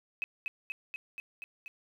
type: tone with echo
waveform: sine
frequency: 2551 Hz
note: D#7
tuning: 43 cents sharp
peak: -30 dBFS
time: 0.22-0.24 s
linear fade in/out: 0 ms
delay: 240 ms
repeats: 6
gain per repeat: -2 dB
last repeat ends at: 1.68 s
effects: 10-bit